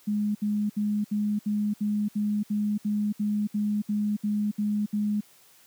sine tone bursts, 208.6 Hz, G#3, 8 cents sharp, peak -23 dBFS, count 15, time 0.07-5.208 s, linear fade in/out 10 ms, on 280 ms, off 67 ms, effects white hiss -57 dBFS RMS until 5.66 s + high-pass 100 Hz 12 dB/octave

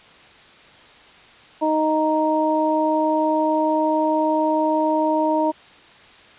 harmonic tone, 311.1 Hz, D#4, in tune, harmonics 1 / 2 / 3, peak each -21 / -21 / -21 dBFS, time 1.61-5.52 s, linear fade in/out 20 ms, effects white hiss -47 dBFS RMS until 6.38 s + resampled to 8000 Hz

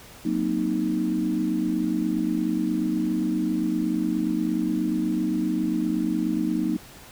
sine chord, C half-diminished seventh, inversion second, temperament equal with one note detuned, 185 / 234 / 261.6 / 311.1 Hz, Gb3 / Bb3 / C4 / Eb4, 0 / +7 / 0 / 0 cents, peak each -29 / -27 / -31 / -25 dBFS, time 0.25-6.77 s, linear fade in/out 5 ms, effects pink hiss -46 dBFS RMS until 7.11 s

